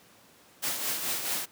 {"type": "noise with tremolo", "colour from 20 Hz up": "white", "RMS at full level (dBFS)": -29, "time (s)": [0.62, 1.46], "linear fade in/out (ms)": 20, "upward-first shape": "triangle", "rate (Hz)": 4.6, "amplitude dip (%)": 55, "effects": ["pink hiss -57 dBFS RMS until 1.51 s", "high-pass 150 Hz 12 dB/octave"]}